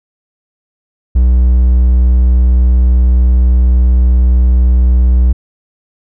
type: tone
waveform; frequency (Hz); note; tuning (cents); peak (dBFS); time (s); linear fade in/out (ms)
triangle; 61.74; B1; 0; -3; 1.15-5.33; 10
effects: none

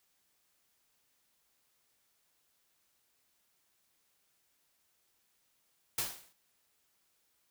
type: noise with exponential decay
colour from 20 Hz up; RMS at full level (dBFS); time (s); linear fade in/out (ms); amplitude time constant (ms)
white; -30; 5.98-6.33; 5; 74
effects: white hiss -75 dBFS RMS until 7.5 s

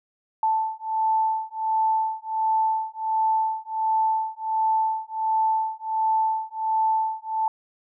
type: beating tone pair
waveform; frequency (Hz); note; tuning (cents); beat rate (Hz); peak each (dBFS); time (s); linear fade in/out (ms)
sine; 880 / 881.4; A5 / A5; 0 / +3; 1.4; -24; 0.43-7.48; 2
effects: none

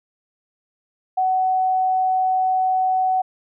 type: tone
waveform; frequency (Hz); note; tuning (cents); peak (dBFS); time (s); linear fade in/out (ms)
sine; 749; F#5; +21; -16; 1.17-3.22; 10
effects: none

